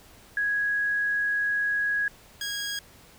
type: tone pair in turn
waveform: sine / 15% pulse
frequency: 1661 / 1642.9 Hz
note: G#6 / G#6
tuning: 0 / -19 cents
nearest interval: unison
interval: 19 cents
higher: first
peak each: -23 dBFS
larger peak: neither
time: 0.37-2.08 / 2.41-2.79 s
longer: first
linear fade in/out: 2 ms
effects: pink hiss -53 dBFS RMS until 3.18 s